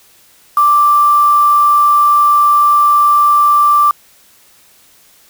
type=tone with quantisation; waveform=sine; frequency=1174.7 Hz; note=D6; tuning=in tune; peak=-6 dBFS; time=0.57-3.91 s; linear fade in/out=2 ms; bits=4; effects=white hiss -47 dBFS RMS until 5.29 s